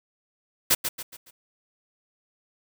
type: noise with echo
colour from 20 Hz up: white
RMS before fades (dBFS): -19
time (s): 0.7-0.75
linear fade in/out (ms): 10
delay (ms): 140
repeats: 4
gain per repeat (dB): -8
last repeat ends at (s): 1.31
effects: none